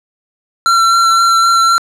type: tone with vibrato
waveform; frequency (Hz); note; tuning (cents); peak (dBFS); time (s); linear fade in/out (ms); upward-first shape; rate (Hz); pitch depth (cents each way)
square; 1357; E6; +50; -8; 0.66-1.78; 0; sine; 3.9; 13
effects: low-pass 8000 Hz 12 dB/octave